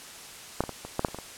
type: clicks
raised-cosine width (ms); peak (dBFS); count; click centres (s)
1; -9 / -18 / -20 / -23 / -11 / -8 / -26 / -22 / -23; 9; 0.606 / 0.638 / 0.693 / 0.85 / 0.994 / 1.048 / 1.085 / 1.146 / 1.187
effects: white hiss -44 dBFS RMS until 1.37 s + low-pass 10000 Hz 12 dB/octave